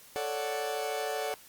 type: chord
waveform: 40% pulse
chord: D major seventh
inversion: second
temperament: equal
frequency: 440 / 554.4 / 587.3 / 740 Hz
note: A4 / C#5 / D5 / F#5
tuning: 0 / 0 / 0 / 0 cents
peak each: -35 / -39 / -37 / -35 dBFS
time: 0.16-1.34 s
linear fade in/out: 0 ms
effects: white hiss -54 dBFS RMS until 1.48 s + Opus 48 kbps